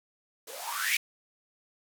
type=noise with band-pass filter sweep; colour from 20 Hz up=violet; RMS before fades=-32 dBFS; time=0.47-0.97 s; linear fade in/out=5 ms; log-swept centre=420 to 2500 Hz; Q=8.6; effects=none